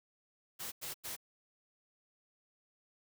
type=noise bursts; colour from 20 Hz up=white; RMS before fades=-42 dBFS; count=3; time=0.59-1.166 s; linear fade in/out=20 ms; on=130 ms; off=93 ms; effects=none